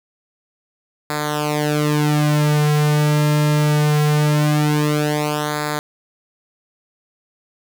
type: tone with flanger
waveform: sawtooth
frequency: 149.6 Hz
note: D3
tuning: 32 cents sharp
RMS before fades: -17 dBFS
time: 1.1-5.79 s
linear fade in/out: 0 ms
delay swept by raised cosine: 0.34 to 4.04 ms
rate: 0.22 Hz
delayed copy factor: -0.85
effects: none